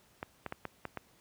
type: clicks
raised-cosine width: 0.5 ms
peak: -22 dBFS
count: 6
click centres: 0.229 / 0.463 / 0.524 / 0.653 / 0.853 / 0.973 s
effects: pink hiss -65 dBFS RMS until 1.2 s + high-pass 60 Hz 12 dB/octave